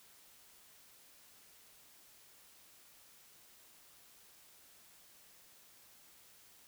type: silence
effects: white hiss -62 dBFS RMS until 6.67 s